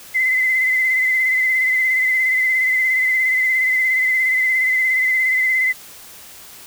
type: tone with vibrato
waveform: sine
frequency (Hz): 2044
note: C7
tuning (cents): -41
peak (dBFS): -14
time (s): 0.14-5.73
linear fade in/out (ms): 20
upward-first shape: sine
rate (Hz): 17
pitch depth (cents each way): 38
effects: white hiss -40 dBFS RMS until 6.66 s